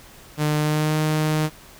sawtooth tone with pitch glide, 150.9 to 154.52 Hz, D3 to D#3, +47 to -12 cents, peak -15 dBFS, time 0.37-1.5 s, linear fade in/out 50 ms, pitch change +41 cents, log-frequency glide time 0.57-0.95 s, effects pink hiss -46 dBFS RMS until 1.79 s

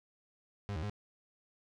35% pulse tone with pitch steps, 101.4 / 78.3 / 103.6 Hz, G#2 / D#2 / G#2, -41 / +11 / -4 cents, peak -34 dBFS, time 0.69-0.897 s, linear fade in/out 0 ms, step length 69 ms, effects low-pass 5000 Hz 12 dB/octave + 11-bit

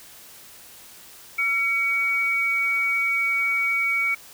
sine tone pair together, 1355.4 / 2254 Hz, E6 / C#7, +48 / +28 cents, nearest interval major sixth, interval 880 cents, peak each -31 / -20 dBFS, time 1.38-4.15 s, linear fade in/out 10 ms, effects white hiss -46 dBFS RMS until 4.33 s

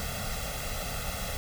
pink noise with comb filter, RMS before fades -34 dBFS, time 0-1.37 s, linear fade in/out 0 ms, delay 1.5 ms, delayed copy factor +0.9, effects none

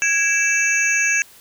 sine tone cluster, 1653 / 2311 / 2650 / 5950 / 6560 Hz, G#6 / D7 / E7 / F#8 / G#8, -9 / -28 / +9 / +9 / -22 cents, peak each -20 / -23 / -20 / -27 / -23 dBFS, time 0.02-1.22 s, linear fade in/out 0 ms, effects white hiss -47 dBFS RMS until 1.4 s

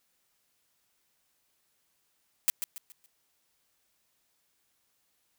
blue noise with echo, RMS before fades -23 dBFS, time 2.48-2.5 s, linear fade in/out 0 ms, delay 140 ms, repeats 4, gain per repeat -9 dB, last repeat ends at 3.06 s, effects white hiss -74 dBFS RMS until 5.38 s

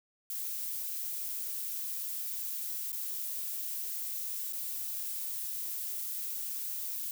violet noise with dropouts, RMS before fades -37 dBFS, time 0.3-7.11 s, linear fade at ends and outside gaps 1 ms, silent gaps 2.92-2.928 / 4.525-4.532 s, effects none

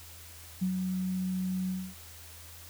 sine tone with ADSR envelope, 185.5 Hz, F#3, 5 cents sharp, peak -25 dBFS, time 0.61-1.95 s, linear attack 16 ms, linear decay 92 ms, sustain -4 dB, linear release 260 ms, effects added 83 Hz sine -51 dBFS peak until 2.69 s + white hiss -50 dBFS RMS until 2.69 s

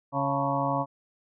harmonic tone with a mistuned harmonic, 138.59 Hz, C#3, in tune, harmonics 1 / 2 / 4 / 5 / 6 / 7 / 8, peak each -32 / -32 / -32 / -32 / -32 / -32 / -32 dBFS, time 0.12-0.86 s, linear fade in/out 50 ms, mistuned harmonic 6, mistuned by +94 cents, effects none

